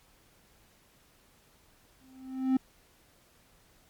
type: tone with exponential growth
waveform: triangle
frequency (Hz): 261.6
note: C4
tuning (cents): 0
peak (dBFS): -18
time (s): 2.01-2.57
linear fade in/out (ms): 5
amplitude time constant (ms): 120
effects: pink hiss -63 dBFS RMS until 3.89 s + MP3 96 kbps